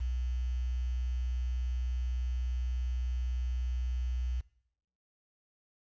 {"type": "tone with quantisation", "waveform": "sine", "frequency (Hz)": 61.74, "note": "B1", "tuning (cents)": 0, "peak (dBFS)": -30, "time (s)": [0, 4.41], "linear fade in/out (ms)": 10, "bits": 9, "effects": ["noise-tail reverb RT60 0.7 s tail -21 dB re dry", "resampled to 16000 Hz"]}